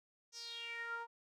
sawtooth tone with band-pass filter sweep, 466.2 Hz, A#4, in tune, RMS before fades -45 dBFS, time 0.32-1.07 s, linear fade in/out 50 ms, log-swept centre 6000 to 1000 Hz, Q 6.5, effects none

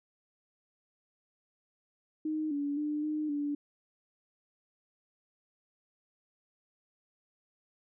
sine tone with pitch steps, 309.9 / 286.4 / 298.8 / 304.9 / 290.1 Hz, D#4 / D4 / D4 / D#4 / D4, -7 / -43 / +30 / -35 / -21 cents, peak -30 dBFS, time 2.25-3.55 s, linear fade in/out 5 ms, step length 260 ms, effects none

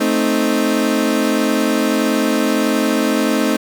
30% pulse chord, A diminished, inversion none, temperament equal, 220 / 261.6 / 311.1 Hz, A3 / C4 / Eb4, 0 / 0 / 0 cents, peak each -16 dBFS, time 0-3.57 s, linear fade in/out 10 ms, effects none

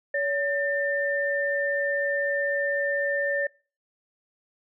sine tone pair together, 565.7 / 1796 Hz, C#5 / A6, +35 / +35 cents, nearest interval octave + minor sixth, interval 2000 cents, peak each -26 dBFS, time 0.14-3.47 s, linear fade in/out 5 ms, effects noise-tail reverb RT60 0.4 s tail -26 dB re dry

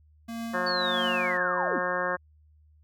square tone with tremolo, 230 Hz, A#3, 23 cents flat, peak -32 dBFS, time 0.28-1.38 s, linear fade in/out 10 ms, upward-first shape triangle, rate 1.6 Hz, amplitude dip 75%
harmonic tone, 180 Hz, F#3, 47 cents flat, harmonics 1 / 2 / 3 / 4 / 5 / 6 / 7 / 8 / 9 / 10, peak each -41 / -38 / -31 / -38 / -39 / -32 / -37 / -38 / -32 / -37 dBFS, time 0.53-2.17 s, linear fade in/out 20 ms
sine linear sweep, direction down, 4551 to 185 Hz, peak -29 dBFS, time 0.66-1.79 s, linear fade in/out 10 ms
effects added 76 Hz sine -56 dBFS peak until 2.83 s

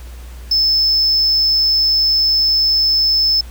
triangle tone, 5250 Hz, E8, 8 cents flat, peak -10 dBFS, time 0.51-3.41 s, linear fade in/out 5 ms, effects added 60 Hz sine -30 dBFS peak until 3.5 s + pink hiss -43 dBFS RMS until 3.5 s

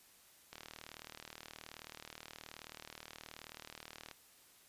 click train, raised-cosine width 0.2 ms, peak -30 dBFS, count 140, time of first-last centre 0.53-4.112 s, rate 38.8 Hz, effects white hiss -64 dBFS RMS until 4.68 s + resampled to 32000 Hz

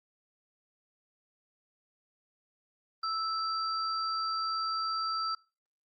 sine tone pair together, 1318.5 / 4699 Hz, E6 / D8, 0 / 0 cents, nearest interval octave + minor seventh, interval 2200 cents, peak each -31 / -36 dBFS, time 3.03-5.35 s, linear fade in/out 5 ms, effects noise-tail reverb RT60 0.3 s tail -23 dB re dry + Opus 32 kbps

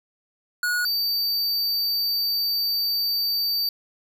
square tone pair in turn, 1455 / 4619 Hz, F#6 / D8, -29 / -30 cents, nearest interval octave + minor sixth, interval 1999 cents, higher second, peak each -22 dBFS, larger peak neither, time 0.63-0.85 / 0.85-3.69 s, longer second, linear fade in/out 2 ms, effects none

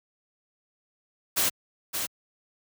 white noise with echo, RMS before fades -24 dBFS, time 1.36-1.5 s, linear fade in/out 20 ms, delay 570 ms, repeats 1, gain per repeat -6 dB, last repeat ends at 2.07 s, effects high-pass 80 Hz 12 dB/octave

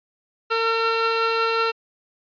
sawtooth tone pair together, 454.8 / 1359 Hz, A#4 / F6, -43 / -48 cents, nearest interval octave + perfect fifth, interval 1895 cents, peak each -18 dBFS, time 0.5-1.72 s, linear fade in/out 20 ms, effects resampled to 11025 Hz

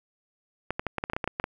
clicks, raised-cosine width 0.5 ms, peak -13 dBFS, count 12, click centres 0.706 / 0.795 / 0.867 / 0.983 / 1.039 / 1.099 / 1.134 / 1.165 / 1.242 / 1.276 / 1.399 / 1.441 s, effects 9-bit

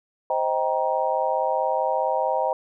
sine chord, C minor seventh, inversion none, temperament just, 523.3 / 627.9 / 784.9 / 941.9 Hz, C5 / Eb5 / G5 / Bb5, 0 / +16 / +2 / +18 cents, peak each -26 dBFS, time 0.3-2.53 s, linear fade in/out 2 ms, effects none

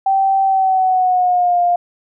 sine tone with pitch glide, 776 to 703.4 Hz, G5 to F5, -18 to +12 cents, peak -11 dBFS, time 0.06-1.76 s, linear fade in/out 5 ms, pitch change -170 cents, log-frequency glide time 0.44-1.6 s, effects none

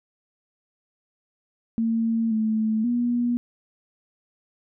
sine tone with pitch steps, 227.1 / 218.8 / 240.8 Hz, A#3 / A3 / B3, -45 / -9 / -44 cents, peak -20 dBFS, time 1.78-3.37 s, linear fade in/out 0 ms, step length 530 ms, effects none

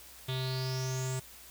square tone with low-pass filter sweep, 130 Hz, C3, 11 cents flat, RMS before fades -34 dBFS, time 0.28-1.2 s, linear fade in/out 10 ms, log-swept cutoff 3500 to 8100 Hz, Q 7.9, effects added 61 Hz sine -61 dBFS peak until 1.5 s + white hiss -52 dBFS RMS until 1.5 s

